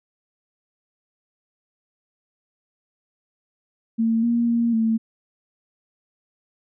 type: tone with pitch steps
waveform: sine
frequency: 226.5 / 235.4 / 233.7 / 224.1 Hz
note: A#3 / A#3 / A#3 / A3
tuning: -50 / +17 / +5 / +32 cents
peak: -17 dBFS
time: 3.98-4.98 s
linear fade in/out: 20 ms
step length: 250 ms
effects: none